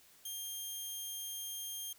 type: tone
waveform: 10% pulse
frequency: 3200 Hz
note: G7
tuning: 35 cents sharp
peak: -32 dBFS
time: 0.25-1.93 s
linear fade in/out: 5 ms
effects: white hiss -63 dBFS RMS until 1.98 s